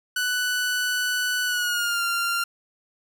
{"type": "tone with pitch glide", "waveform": "sawtooth", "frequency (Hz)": [1488, 1388.4], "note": ["F#6", "F6"], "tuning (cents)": [9, -11], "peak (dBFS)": -19, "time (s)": [0.16, 2.44], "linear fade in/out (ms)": 5, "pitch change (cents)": -120, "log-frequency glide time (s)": [1.45, 2.03], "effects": []}